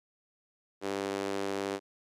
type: tone with high-pass filter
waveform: sawtooth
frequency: 98.5 Hz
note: G2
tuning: 9 cents sharp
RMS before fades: -34 dBFS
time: 0.81-1.8 s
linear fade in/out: 50 ms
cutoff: 370 Hz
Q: 2
effects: low-pass 9000 Hz 12 dB/octave